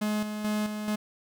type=tone with tremolo; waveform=45% pulse; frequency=211.7 Hz; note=G#3; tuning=33 cents sharp; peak=-26 dBFS; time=0.01-0.96 s; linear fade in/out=10 ms; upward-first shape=square; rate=2.3 Hz; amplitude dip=50%; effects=none